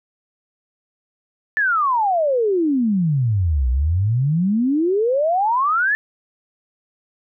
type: exponential two-way sweep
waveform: sine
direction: down then up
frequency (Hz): 1780 to 59.9 to 1780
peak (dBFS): -15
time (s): 1.57-5.95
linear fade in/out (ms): 0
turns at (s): 3.69
effects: none